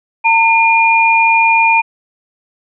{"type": "tone pair together", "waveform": "sine", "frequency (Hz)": [907, 2421], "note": ["A#5", "D#7"], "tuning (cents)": [-48, -48], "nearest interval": "octave + perfect fourth", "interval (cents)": 1700, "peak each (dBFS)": -10, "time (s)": [0.24, 1.82], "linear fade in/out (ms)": 20, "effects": []}